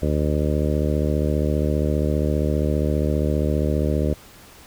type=harmonic tone; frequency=75 Hz; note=D2; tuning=37 cents sharp; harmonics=1 / 2 / 3 / 4 / 5 / 6 / 7 / 8; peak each=-22 / -25 / -27 / -28 / -29 / -30 / -30 / -31 dBFS; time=0.02-4.14 s; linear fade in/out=5 ms; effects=pink hiss -46 dBFS RMS until 4.66 s